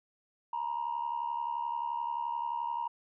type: tone with amplitude modulation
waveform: sine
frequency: 944 Hz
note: A#5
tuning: 22 cents sharp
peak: -27 dBFS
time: 0.53-2.88 s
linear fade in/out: 5 ms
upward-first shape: sine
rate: 71.5 Hz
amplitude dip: 80%
effects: tanh soft clip ceiling -26 dBFS